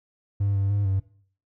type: tone with pitch steps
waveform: triangle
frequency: 100.1 / 98.5 / 101.3 / 96.6 Hz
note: G2 / G2 / G#2 / G2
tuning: +37 / +9 / -43 / -25 cents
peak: -18 dBFS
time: 0.4-1 s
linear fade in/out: 10 ms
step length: 150 ms
effects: noise-tail reverb RT60 0.5 s tail -19 dB re dry + tanh soft clip ceiling -14 dBFS